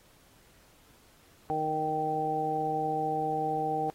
harmonic tone, 155.56 Hz, D#3, in tune, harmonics 1 / 2 / 3 / 4 / 5, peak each -39 / -37 / -34 / -41 / -29 dBFS, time 1.5-3.9 s, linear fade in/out 0 ms, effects pink hiss -61 dBFS RMS until 3.94 s + AAC 48 kbps

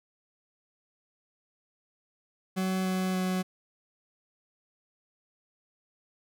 40% pulse tone with pitch steps, 187.6 / 186.41 / 185.23 Hz, F#3 / F#3 / F#3, +24 / +13 / +2 cents, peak -26 dBFS, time 2.56-3.43 s, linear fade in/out 20 ms, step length 290 ms, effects none

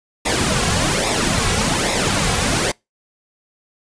pink noise with flanger, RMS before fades -18 dBFS, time 0.25-2.72 s, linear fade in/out 10 ms, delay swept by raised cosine 0.65 to 3.35 ms, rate 1.2 Hz, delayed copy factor -0.65, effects noise-tail reverb RT60 0.2 s tail -25 dB re dry + resampled to 22050 Hz

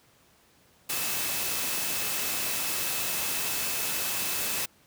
sine tone in noise, 2602 Hz, E7, 23 cents flat, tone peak -40 dBFS, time 0.89-4.66 s, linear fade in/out 10 ms, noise white, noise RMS -30 dBFS, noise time 0.89-4.66 s, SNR -13 dB, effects pink hiss -61 dBFS RMS until 4.86 s + high-pass 80 Hz 12 dB/octave

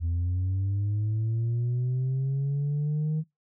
sine linear sweep, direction up, 82.41 to 157.3 Hz, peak -22 dBFS, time 0-3.24 s, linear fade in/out 50 ms, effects noise-tail reverb RT60 0.2 s tail -24 dB re dry + tanh soft clip ceiling -23 dBFS

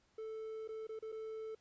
triangle tone with dropouts, 440 Hz, A4, in tune, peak -40 dBFS, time 0.18-1.55 s, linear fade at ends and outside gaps 5 ms, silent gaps 0.677-0.688 / 0.87-0.891 / 0.991-1.024 / 1.12-1.124 s, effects pink hiss -74 dBFS RMS until 1.6 s + resampled to 16000 Hz

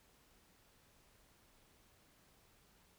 silence, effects pink hiss -69 dBFS RMS until 2.98 s

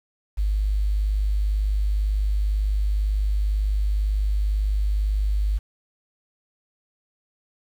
sine tone with quantisation, 51 Hz, G#1, 31 cents flat, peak -19 dBFS, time 0.37-5.59 s, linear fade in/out 20 ms, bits 8, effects none

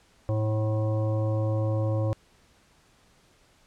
harmonic tone, 108.4 Hz, A2, 25 cents flat, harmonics 1 / 3 / 5 / 7 / 9 / 10, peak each -24 / -34 / -31 / -43 / -46 / -45 dBFS, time 0.29-2.13 s, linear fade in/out 0 ms, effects pink hiss -61 dBFS RMS until 3.66 s + low-pass 9000 Hz 12 dB/octave

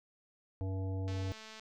harmonic tone, 95.2 Hz, F#2, 50 cents sharp, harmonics 1 / 3 / 5 / 7 / 9, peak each -34 / -44 / -47 / -51 / -56 dBFS, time 0.61-1.32 s, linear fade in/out 0 ms
click train, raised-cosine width 0.2 ms, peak -33 dBFS, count 114, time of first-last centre 1.08-1.596 s, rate 219 Hz
effects none

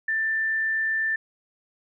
sine tone, 1776 Hz, A6, 16 cents sharp, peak -22 dBFS, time 0.08-1.16 s, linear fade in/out 5 ms, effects none

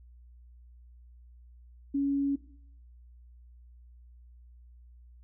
sine tone, 279.5 Hz, C#4, 14 cents sharp, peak -25 dBFS, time 1.94-2.36 s, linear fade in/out 10 ms, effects noise-tail reverb RT60 0.6 s tail -17 dB re dry + added 60 Hz sine -51 dBFS peak until 5.23 s

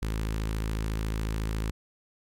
sawtooth tone with notch filter, 54 Hz, A1, 32 cents flat, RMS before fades -30 dBFS, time 0.02-1.71 s, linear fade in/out 5 ms, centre 680 Hz, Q 1.7, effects MP3 64 kbps

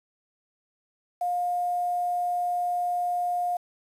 sine tone with quantisation, 710 Hz, F5, 28 cents sharp, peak -24 dBFS, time 1.21-3.57 s, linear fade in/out 5 ms, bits 8, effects resampled to 32000 Hz

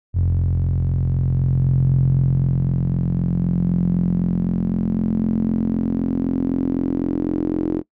sawtooth tone with band-pass filter sweep, 43.92 Hz, F1, 11 cents sharp, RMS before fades -19 dBFS, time 0.13-7.83 s, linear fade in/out 50 ms, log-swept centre 100 to 320 Hz, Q 6, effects noise-tail reverb RT60 0.1 s tail -21 dB re dry

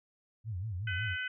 sine tone with vibrato, 99.7 Hz, G2, 30 cents sharp, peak -34 dBFS, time 0.44-1.17 s, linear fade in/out 50 ms, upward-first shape sine, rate 5.4 Hz, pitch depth 230 cents each way
harmonic tone, 504 Hz, B4, 35 cents sharp, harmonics 3 / 4 / 5 / 6, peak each -35 / -42 / -43 / -43 dBFS, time 0.87-1.28 s, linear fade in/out 5 ms
effects none

